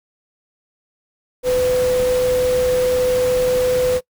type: tone in noise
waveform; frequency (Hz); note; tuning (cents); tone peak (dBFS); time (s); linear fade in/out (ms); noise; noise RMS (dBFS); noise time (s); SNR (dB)
sine; 503; B4; +32; -14; 1.43-4.01; 50; pink; -28; 1.43-4.01; +11
effects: noise-tail reverb RT60 0.1 s tail -23 dB re dry